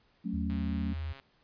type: chord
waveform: sine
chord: F# minor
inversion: none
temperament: equal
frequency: 185 / 220 / 277.2 Hz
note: F#3 / A3 / C#4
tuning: 0 / 0 / 0 cents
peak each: -35 / -35 / -39 dBFS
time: 0.24-0.94 s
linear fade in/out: 20 ms
type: tone with pitch glide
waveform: sine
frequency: 78.9 to 80.28 Hz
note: D#2 to E2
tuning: +25 to -45 cents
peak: -33 dBFS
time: 0.33-1.13 s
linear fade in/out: 10 ms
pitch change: +30 cents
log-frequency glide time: 0.46-0.52 s
type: click train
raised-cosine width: 0.3 ms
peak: -34 dBFS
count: 96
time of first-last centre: 0.5-1.199 s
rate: 136 Hz
effects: pink hiss -68 dBFS RMS until 1.43 s + resampled to 11025 Hz